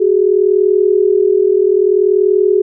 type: tone pair together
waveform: sine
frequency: 374.7 / 415.3 Hz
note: F#4 / G#4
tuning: +22 / 0 cents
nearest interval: major second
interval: 178 cents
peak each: -11 dBFS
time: 0-2.62 s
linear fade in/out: 10 ms
effects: none